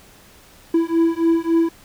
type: beating tone pair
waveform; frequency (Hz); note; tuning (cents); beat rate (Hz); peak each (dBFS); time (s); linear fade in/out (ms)
triangle; 329.6 / 333.2; E4 / E4; 0 / +19; 3.6; -16; 0.74-1.69; 5
effects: pink hiss -48 dBFS RMS until 1.84 s